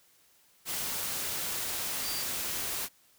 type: tone in noise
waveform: sine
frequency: 4699 Hz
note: D8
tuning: in tune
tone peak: -37 dBFS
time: 2.02-2.25 s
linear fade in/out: 50 ms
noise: white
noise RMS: -34 dBFS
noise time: 0.65-2.89 s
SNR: -6 dB
effects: white hiss -64 dBFS RMS until 3.18 s